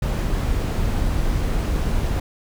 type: noise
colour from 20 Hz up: brown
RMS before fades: -21 dBFS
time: 0.02-2.2 s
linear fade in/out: 5 ms
effects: none